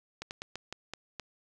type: slowing click train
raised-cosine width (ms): 0.2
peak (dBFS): -21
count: 7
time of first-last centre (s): 0.22-1.197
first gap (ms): 89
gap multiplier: 1.24
effects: none